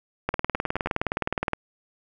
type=two click trains; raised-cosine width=0.5 ms; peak=-18 / -9 dBFS; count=6 / 25; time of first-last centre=0.34-0.872 / 0.29-1.534 s; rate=9.4 / 19.3 Hz; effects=none